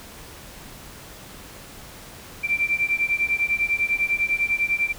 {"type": "beating tone pair", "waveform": "sine", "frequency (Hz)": [2347, 2357], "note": ["D7", "D7"], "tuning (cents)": [-2, 6], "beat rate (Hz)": 10, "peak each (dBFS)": -23, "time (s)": [2.43, 4.93], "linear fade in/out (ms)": 20, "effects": ["pink hiss -42 dBFS RMS until 4.98 s"]}